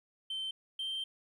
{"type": "tone pair in turn", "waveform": "sine", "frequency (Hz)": [3100, 3138], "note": ["G7", "G7"], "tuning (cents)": [-20, 1], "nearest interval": "unison", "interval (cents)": 21, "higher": "second", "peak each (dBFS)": [-33, -32], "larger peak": "second", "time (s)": [[0.3, 0.51], [0.79, 1.04]], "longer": "second", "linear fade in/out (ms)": 5, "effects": ["tanh soft clip ceiling -33 dBFS", "12-bit"]}